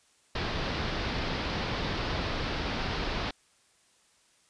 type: low-pass noise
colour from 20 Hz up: pink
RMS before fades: -32 dBFS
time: 0.35-3.31 s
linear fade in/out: 5 ms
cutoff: 5000 Hz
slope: 48 dB/octave
effects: white hiss -65 dBFS RMS until 4.49 s + resampled to 22050 Hz